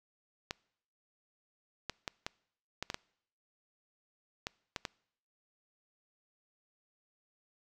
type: clicks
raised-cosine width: 0.2 ms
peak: -18 dBFS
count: 10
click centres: 0.509 / 1.897 / 2.078 / 2.265 / 2.826 / 2.901 / 2.944 / 4.469 / 4.762 / 4.852 s
effects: noise-tail reverb RT60 0.7 s tail -25 dB re dry